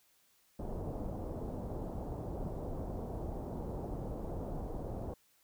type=low-pass noise; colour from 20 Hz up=pink; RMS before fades=-40 dBFS; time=0.59-5.14 s; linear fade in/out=5 ms; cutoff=770 Hz; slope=24 dB/octave; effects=white hiss -70 dBFS RMS until 5.43 s